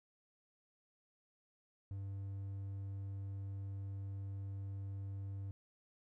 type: tone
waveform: triangle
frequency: 98.2 Hz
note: G2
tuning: 4 cents sharp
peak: -39 dBFS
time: 1.91-5.51 s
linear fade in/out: 0 ms
effects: none